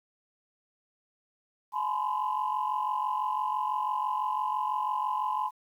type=tone cluster; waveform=sine; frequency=853 / 994 / 1040 Hz; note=G#5 / B5 / C6; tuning=+46 / +11 / -11 cents; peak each=-31 dBFS; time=1.72-5.51 s; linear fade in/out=50 ms; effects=tanh soft clip ceiling -20 dBFS + 10-bit